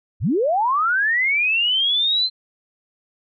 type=linear sweep; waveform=sine; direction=up; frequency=58.27 to 4136 Hz; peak=-16 dBFS; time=0.2-2.3 s; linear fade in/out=50 ms; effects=none